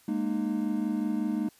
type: chord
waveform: triangle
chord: Ab suspended second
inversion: none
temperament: equal with one note detuned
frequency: 207.7 / 233.1 / 305.4 Hz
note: Ab3 / Bb3 / Eb4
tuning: 0 / 0 / -32 cents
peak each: -29 dBFS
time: 0.08-1.49 s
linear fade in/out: 5 ms
effects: white hiss -60 dBFS RMS until 1.59 s + resampled to 32000 Hz